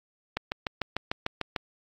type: click train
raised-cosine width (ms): 0.3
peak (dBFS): -12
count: 9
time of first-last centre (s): 0.37-1.562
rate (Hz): 6.71
effects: AAC 64 kbps